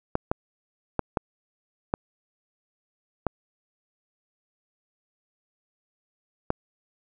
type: clicks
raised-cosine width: 1 ms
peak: -9 dBFS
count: 7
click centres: 0.154 / 0.315 / 0.993 / 1.172 / 1.939 / 3.267 / 6.504 s
effects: none